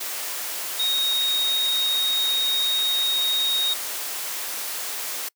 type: tone in noise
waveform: sine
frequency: 3742 Hz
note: A#7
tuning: 6 cents sharp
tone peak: -20 dBFS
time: 0.79-3.74 s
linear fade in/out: 10 ms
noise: white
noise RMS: -30 dBFS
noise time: 0-5.29 s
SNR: +7 dB
effects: noise-tail reverb RT60 0.1 s tail -26 dB re dry + high-pass 400 Hz 12 dB/octave